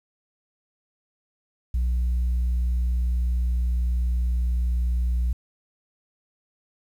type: tone with pitch glide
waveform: sine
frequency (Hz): 61 to 60.47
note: B1 to B1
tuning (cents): -21 to -36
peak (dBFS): -18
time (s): 1.74-5.33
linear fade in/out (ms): 5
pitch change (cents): -15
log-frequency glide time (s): 2.34-4.83
effects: tanh soft clip ceiling -19 dBFS + 9-bit